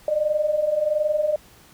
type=tone pair together; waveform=sine; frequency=588.6 / 610 Hz; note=D5 / D#5; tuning=+4 / -34 cents; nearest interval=minor second; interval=62 cents; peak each=-25 / -20 dBFS; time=0.08-1.36 s; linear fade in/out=2 ms; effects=pink hiss -51 dBFS RMS until 1.73 s